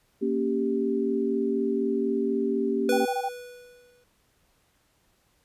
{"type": "chord", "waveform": "sine", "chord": "G diminished", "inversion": "first", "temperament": "equal", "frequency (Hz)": [233.1, 277.2, 392], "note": ["Bb3", "Db4", "G4"], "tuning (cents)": [0, 0, 0], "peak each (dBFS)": [-28, -29, -26], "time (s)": [0.21, 3.06], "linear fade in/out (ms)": 20}
{"type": "tone with exponential decay", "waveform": "square", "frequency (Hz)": 490.8, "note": "B4", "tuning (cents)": -11, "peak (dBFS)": -22, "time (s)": [2.89, 4.04], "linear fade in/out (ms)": 2, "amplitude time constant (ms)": 250}
{"type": "tone bursts", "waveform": "sine", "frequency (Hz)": 784, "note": "G5", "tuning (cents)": 0, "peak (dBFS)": -25, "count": 5, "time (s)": [2.92, 3.289], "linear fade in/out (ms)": 10, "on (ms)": 57, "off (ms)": 21}
{"effects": ["pink hiss -67 dBFS RMS until 5.44 s", "resampled to 32000 Hz"]}